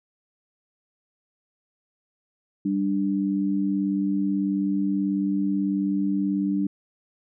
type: tone pair together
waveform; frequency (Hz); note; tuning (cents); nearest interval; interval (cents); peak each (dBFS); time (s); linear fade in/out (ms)
sine; 196 / 294.4; G3 / D4; 0 / +4; perfect fifth; 704; -24; 2.65-6.67; 5
effects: none